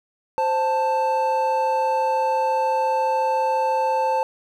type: tone pair together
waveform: triangle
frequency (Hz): 523.3 / 882.9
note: C5 / A5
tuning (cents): 0 / +6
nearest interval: major sixth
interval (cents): 906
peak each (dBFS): -21 / -18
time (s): 0.38-4.23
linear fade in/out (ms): 0
effects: none